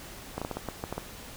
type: clicks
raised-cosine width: 1 ms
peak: -18 dBFS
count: 9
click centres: 0.38 / 0.416 / 0.449 / 0.513 / 0.57 / 0.687 / 0.839 / 0.926 / 0.98 s
effects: pink hiss -45 dBFS RMS until 1.36 s